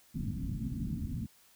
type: low-pass noise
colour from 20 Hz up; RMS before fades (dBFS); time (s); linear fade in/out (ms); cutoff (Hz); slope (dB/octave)
white; -36; 0.14-1.27; 20; 250; 48
effects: white hiss -63 dBFS RMS until 1.55 s